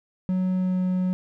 triangle tone with pitch glide, 185 to 183.72 Hz, F#3 to F#3, 0 to -12 cents, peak -19 dBFS, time 0.29-1.13 s, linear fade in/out 0 ms, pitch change -12 cents, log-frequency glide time 0.55-0.81 s, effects none

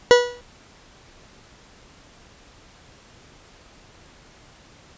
40% pulse tone with exponential decay, 486.8 Hz, B4, 25 cents flat, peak -5 dBFS, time 0.11-0.41 s, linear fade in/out 0 ms, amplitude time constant 64 ms, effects pink hiss -50 dBFS RMS until 4.97 s + resampled to 16000 Hz

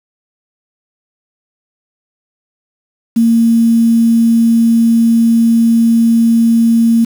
sine tone with quantisation, 230 Hz, A#3, 23 cents flat, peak -6 dBFS, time 3.16-7.05 s, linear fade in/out 10 ms, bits 5, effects none

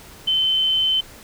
sine tone, 3069 Hz, G7, 37 cents flat, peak -16 dBFS, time 0.27-1.01 s, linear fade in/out 10 ms, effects pink hiss -43 dBFS RMS until 1.23 s

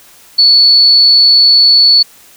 sine tone, 4435 Hz, C#8, in tune, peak -3 dBFS, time 0.38-2.03 s, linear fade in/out 10 ms, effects white hiss -41 dBFS RMS until 2.36 s

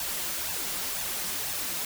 white noise with flanger, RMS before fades -32 dBFS, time 0-1.85 s, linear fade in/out 2 ms, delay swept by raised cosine 1.1 to 5.8 ms, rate 2 Hz, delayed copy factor +0.65, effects none

